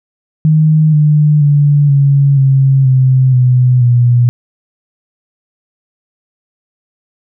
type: tone with pitch steps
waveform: sine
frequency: 155.56 / 150.17 / 144.98 / 139.96 / 135.11 / 130.43 / 125.92 / 121.56 Hz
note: D#3 / D3 / D3 / C#3 / C#3 / C3 / B2 / B2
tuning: 0 / +39 / -22 / +17 / -44 / -5 / +34 / -27 cents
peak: -5 dBFS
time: 0.45-4.29 s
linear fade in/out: 0 ms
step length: 480 ms
effects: none